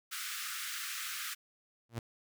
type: high-pass noise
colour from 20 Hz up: pink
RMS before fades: -40 dBFS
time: 0.11-1.35 s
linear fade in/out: 20 ms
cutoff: 1200 Hz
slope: 96 dB/octave
type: tone with exponential growth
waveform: sawtooth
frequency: 116.54 Hz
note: A#2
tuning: in tune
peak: -29 dBFS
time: 1.89-1.99 s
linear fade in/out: 5 ms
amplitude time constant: 20 ms
effects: none